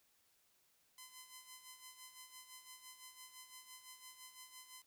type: tone with tremolo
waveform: 5% pulse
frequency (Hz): 1022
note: C6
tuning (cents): -41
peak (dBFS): -40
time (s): 0.98-4.82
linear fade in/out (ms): 2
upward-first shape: sine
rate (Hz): 5.9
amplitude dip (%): 65
effects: white hiss -75 dBFS RMS until 4.86 s